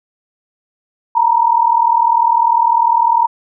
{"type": "tone pair together", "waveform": "sine", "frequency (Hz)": [917, 957], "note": ["A#5", "A#5"], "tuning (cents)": [-29, 45], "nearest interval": "minor second", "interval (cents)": 74, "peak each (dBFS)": -12, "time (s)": [1.15, 3.27], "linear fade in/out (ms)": 10, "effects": []}